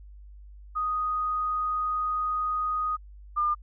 sine tone pair in turn, 1244.5 / 1204.2 Hz, D#6 / D6, 0 / +43 cents, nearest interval minor second, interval 57 cents, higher first, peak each -25 / -22 dBFS, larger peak second, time 0.75-2.97 / 3.36-3.55 s, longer first, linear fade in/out 20 ms, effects added 50 Hz sine -44 dBFS peak until 3.62 s

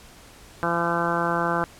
harmonic tone, 170.3 Hz, F3, 43 cents flat, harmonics 1 / 2 / 3 / 4 / 5 / 6 / 7 / 8 / 9, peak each -30 / -30 / -30 / -30 / -30 / -30 / -30 / -30 / -30 dBFS, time 0.63-1.64 s, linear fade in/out 0 ms, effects pink hiss -48 dBFS RMS until 1.79 s + low-pass 12000 Hz 12 dB/octave

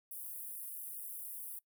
pink high-pass noise, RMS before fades -45 dBFS, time 0.11-1.59 s, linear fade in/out 5 ms, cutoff 10000 Hz, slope 48 dB/octave, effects noise-tail reverb RT60 0.1 s tail -21 dB re dry

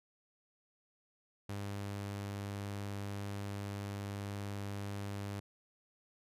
sawtooth tone, 100.6 Hz, G2, 45 cents sharp, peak -35 dBFS, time 1.49-5.4 s, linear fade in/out 5 ms, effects resampled to 32000 Hz

